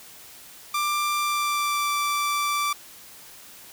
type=tone with pitch glide; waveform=sawtooth; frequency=1184 to 1168.4 Hz; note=D6 to D6; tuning=+14 to -9 cents; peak=-19 dBFS; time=0.74-2.73 s; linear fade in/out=5 ms; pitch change=-23 cents; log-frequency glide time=1.17-1.91 s; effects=white hiss -46 dBFS RMS until 3.72 s